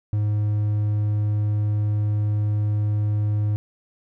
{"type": "tone", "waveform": "triangle", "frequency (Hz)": 104.9, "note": "G#2", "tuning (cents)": 18, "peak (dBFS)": -17, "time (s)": [0.13, 3.56], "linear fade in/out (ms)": 0, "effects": []}